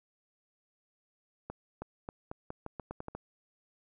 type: accelerating click train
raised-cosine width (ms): 1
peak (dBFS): -25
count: 11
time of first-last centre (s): 1.5-3.15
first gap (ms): 320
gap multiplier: 0.84
effects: none